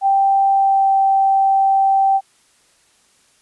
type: tone with pitch glide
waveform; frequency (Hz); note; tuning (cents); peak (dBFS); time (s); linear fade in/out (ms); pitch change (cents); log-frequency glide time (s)
sine; 784 to 779; G5 to G5; 0 to -11; -11; 0.01-2.21; 50; -11; 0.52-0.93
effects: white hiss -56 dBFS RMS until 3.41 s + resampled to 24000 Hz